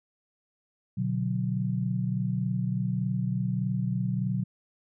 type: chord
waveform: sine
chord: B minor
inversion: none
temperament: equal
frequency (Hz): 123.47 / 146.83 / 185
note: B2 / D3 / F#3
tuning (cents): 0 / 0 / 0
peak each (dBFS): -29 / -33 / -29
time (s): 0.97-4.44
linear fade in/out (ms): 10
effects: none